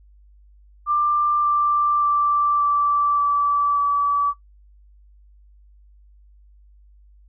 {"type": "tone with pitch steps", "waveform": "sine", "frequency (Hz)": [1186, 1178.5, 1171, 1163.6, 1156.2, 1148.9], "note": ["D6", "D6", "D6", "D6", "D6", "D6"], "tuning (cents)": [17, 6, -5, -16, -27, -38], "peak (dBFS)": -16, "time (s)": [0.86, 4.34], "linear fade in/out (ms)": 50, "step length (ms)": 580, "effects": ["noise-tail reverb RT60 0.1 s tail -18 dB re dry", "added 50 Hz sine -48 dBFS peak until 7.28 s"]}